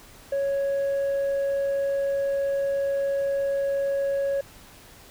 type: tone with tanh clipping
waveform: sine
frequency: 554.4 Hz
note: C#5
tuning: in tune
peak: -23 dBFS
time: 0.32-4.41 s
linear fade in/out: 5 ms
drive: 2 dB
effects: pink hiss -49 dBFS RMS until 5.1 s